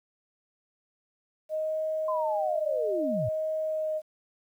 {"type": "tone with vibrato", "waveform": "sine", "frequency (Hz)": 622.3, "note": "D#5", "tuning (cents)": 0, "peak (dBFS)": -27, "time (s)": [1.49, 4.02], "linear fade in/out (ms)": 50, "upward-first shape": "sine", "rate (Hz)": 0.62, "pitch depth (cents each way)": 16}
{"type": "linear sweep", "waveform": "sine", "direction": "down", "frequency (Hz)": [1047, 97], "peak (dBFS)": -29, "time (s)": [2.08, 3.29], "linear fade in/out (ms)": 5}
{"effects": ["10-bit"]}